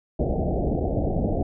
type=low-pass noise; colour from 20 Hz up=pink; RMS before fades=-24 dBFS; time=0.19-1.43 s; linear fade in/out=5 ms; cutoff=760 Hz; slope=96 dB/octave; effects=none